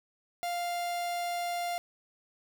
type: tone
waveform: 45% pulse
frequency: 698.5 Hz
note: F5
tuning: in tune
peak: -31 dBFS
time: 0.43-1.78 s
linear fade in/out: 0 ms
effects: none